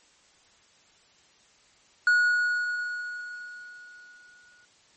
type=tone with exponential decay; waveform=triangle; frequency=1455 Hz; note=F#6; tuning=29 cents flat; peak=-15 dBFS; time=2.07-4.65 s; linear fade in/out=2 ms; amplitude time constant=560 ms; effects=white hiss -60 dBFS RMS until 4.96 s + MP3 32 kbps